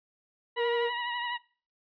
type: tone with vibrato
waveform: 20% pulse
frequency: 963 Hz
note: B5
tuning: 44 cents flat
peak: -26 dBFS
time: 0.56-1.38 s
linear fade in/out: 20 ms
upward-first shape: triangle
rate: 12 Hz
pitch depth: 41 cents each way
type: tone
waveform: triangle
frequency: 470.5 Hz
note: A#4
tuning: 16 cents sharp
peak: -24 dBFS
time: 0.56-0.91 s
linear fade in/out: 50 ms
effects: noise-tail reverb RT60 0.4 s tail -22 dB re dry + resampled to 11025 Hz